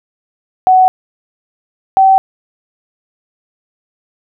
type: tone pair in turn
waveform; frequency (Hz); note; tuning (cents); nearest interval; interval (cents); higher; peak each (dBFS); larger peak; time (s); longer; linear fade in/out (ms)
sine; 746 / 768.7; F#5 / G5; +14 / -34; minor second; 52; second; -4; neither; 0.67-0.88 / 1.97-2.18; neither; 0
effects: none